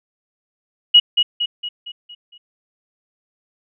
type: tone with echo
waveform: sine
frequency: 2904 Hz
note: F#7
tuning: 33 cents flat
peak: -5 dBFS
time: 0.94-1 s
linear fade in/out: 10 ms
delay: 230 ms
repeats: 6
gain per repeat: -6 dB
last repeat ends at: 2.38 s
effects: none

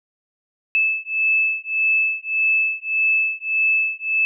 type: beating tone pair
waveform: sine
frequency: 2617 / 2618.7 Hz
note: E7 / E7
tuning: -13 / -12 cents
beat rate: 1.7 Hz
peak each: -20 dBFS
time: 0.75-4.25 s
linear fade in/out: 0 ms
effects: none

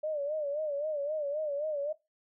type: tone with vibrato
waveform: sine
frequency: 593 Hz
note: D5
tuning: 17 cents sharp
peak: -30 dBFS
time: 0.03-1.93 s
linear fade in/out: 10 ms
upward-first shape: sine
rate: 3.8 Hz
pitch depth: 98 cents each way
effects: noise-tail reverb RT60 0.2 s tail -17 dB re dry

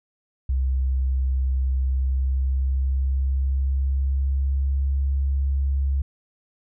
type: tone with pitch glide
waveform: sine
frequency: 65.41 to 68.46 Hz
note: C2 to C#2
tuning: 0 to -21 cents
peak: -19 dBFS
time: 0.49-6.02 s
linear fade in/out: 5 ms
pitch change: +79 cents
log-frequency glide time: 1.77-4.93 s
effects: none

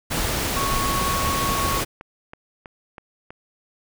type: noise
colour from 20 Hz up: pink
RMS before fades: -24 dBFS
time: 0.1-1.85 s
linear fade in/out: 20 ms
type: tone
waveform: sine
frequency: 1107 Hz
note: C#6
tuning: 3 cents flat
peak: -24 dBFS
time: 0.56-1.81 s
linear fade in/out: 10 ms
type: click train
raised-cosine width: 0.5 ms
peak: -23 dBFS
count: 8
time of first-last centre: 1.04-3.305 s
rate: 3.09 Hz
effects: none

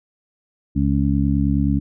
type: harmonic tone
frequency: 69.5 Hz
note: C#2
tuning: 5 cents sharp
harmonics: 1 / 2 / 3 / 4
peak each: -21 / -21 / -21 / -21 dBFS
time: 0.75-1.8 s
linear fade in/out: 20 ms
effects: none

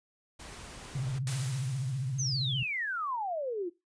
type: noise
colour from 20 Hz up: pink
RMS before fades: -46 dBFS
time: 0.39-1.19 s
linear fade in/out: 10 ms
type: tone with vibrato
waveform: sine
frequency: 132.1 Hz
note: C3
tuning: 17 cents sharp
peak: -30 dBFS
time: 0.95-2.63 s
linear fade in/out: 5 ms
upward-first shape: triangle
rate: 15 Hz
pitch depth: 160 cents each way
type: noise with exponential decay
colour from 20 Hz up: white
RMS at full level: -37 dBFS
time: 1.27-3.11 s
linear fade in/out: 2 ms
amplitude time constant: 400 ms
type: exponential sweep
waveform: sine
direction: down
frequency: 6490 to 331.3 Hz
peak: -31 dBFS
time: 2.18-3.7 s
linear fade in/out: 20 ms
effects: noise-tail reverb RT60 0.2 s tail -17 dB re dry + resampled to 22050 Hz

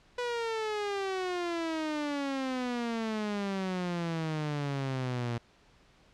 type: exponential sweep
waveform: sawtooth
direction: down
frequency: 493.9 to 116.54 Hz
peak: -27 dBFS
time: 0.18-5.38 s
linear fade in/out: 5 ms
effects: pink hiss -62 dBFS RMS until 6.13 s + low-pass 5000 Hz 12 dB/octave

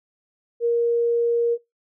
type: tone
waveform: sine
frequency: 470 Hz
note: A#4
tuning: 14 cents sharp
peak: -17 dBFS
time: 0.6-1.58 s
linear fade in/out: 50 ms
effects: noise-tail reverb RT60 0.2 s tail -23 dB re dry

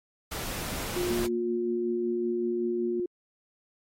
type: noise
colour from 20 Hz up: pink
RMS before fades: -35 dBFS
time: 0.31-1.27 s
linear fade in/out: 10 ms
type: tone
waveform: sine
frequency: 355.5 Hz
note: F4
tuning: 31 cents sharp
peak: -27 dBFS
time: 0.96-3.06 s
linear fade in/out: 5 ms
type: tone with tremolo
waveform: sine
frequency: 233 Hz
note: A#3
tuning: 1 cent flat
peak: -30 dBFS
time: 1.1-3 s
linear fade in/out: 2 ms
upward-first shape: sine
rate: 5.3 Hz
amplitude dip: 40%
effects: AAC 48 kbps

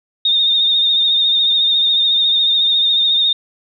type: tone with vibrato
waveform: sine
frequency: 3672 Hz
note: A#7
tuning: 27 cents flat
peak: -11 dBFS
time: 0.25-3.33 s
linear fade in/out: 5 ms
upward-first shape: triangle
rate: 14 Hz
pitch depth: 47 cents each way
effects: none

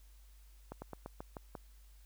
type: slowing click train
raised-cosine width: 1 ms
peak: -29 dBFS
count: 7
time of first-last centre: 0.72-1.552 s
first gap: 100 ms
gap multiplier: 1.13
effects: added 50 Hz sine -56 dBFS peak until 2.05 s + white hiss -69 dBFS RMS until 2.05 s

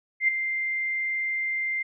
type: tone with ADSR envelope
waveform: sine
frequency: 2093 Hz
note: C7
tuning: in tune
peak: -16 dBFS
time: 0.2-1.83 s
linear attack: 83 ms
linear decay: 5 ms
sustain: -9 dB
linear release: 12 ms
effects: none

